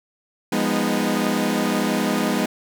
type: chord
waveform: sawtooth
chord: F half-diminished seventh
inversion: none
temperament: equal with one note detuned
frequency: 174.61 / 205.4 / 246.9 / 311.1 Hz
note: F3 / Ab3 / Cb4 / Eb4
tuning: 0 / -19 / 0 / 0 cents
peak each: -25 / -19 / -20 / -22 dBFS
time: 0.52-2.46 s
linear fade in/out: 5 ms
effects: none